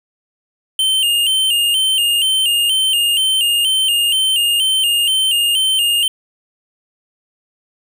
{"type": "tone with vibrato", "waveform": "square", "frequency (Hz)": 2960, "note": "F#7", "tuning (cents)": 0, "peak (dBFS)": -13, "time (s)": [0.79, 6.08], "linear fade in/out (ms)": 2, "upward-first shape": "square", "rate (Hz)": 2.1, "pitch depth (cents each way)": 77, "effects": []}